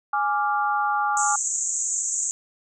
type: chord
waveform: sine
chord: D diminished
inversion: second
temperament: equal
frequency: 830.6 / 1174.7 / 1396.9 Hz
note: Ab5 / D6 / F6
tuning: 0 / 0 / 0 cents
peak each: -23 / -25 / -27 dBFS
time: 0.13-1.36 s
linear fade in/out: 5 ms
type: band-pass noise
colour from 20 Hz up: white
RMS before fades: -26 dBFS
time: 1.17-2.31 s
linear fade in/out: 0 ms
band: 6500 to 7700 Hz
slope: 96 dB/octave
effects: none